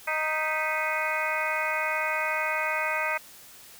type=harmonic tone with a mistuned harmonic; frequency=311.1 Hz; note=D#4; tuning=in tune; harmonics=2 / 3 / 4 / 5 / 6 / 7 / 8; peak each=-33 / -33 / -33 / -33 / -33 / -33 / -33 dBFS; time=0.07-3.18 s; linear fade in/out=10 ms; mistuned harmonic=6; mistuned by=+100 cents; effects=white hiss -49 dBFS RMS until 3.79 s